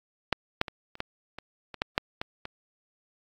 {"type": "clicks", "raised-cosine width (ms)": 0.3, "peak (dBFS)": [-7, -7, -20, -28, -13, -22, -23, -9, -6, -15, -20], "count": 11, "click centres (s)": [0.327, 0.614, 0.682, 0.954, 1.004, 1.386, 1.743, 1.819, 1.979, 2.215, 2.454], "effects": ["AAC 64 kbps"]}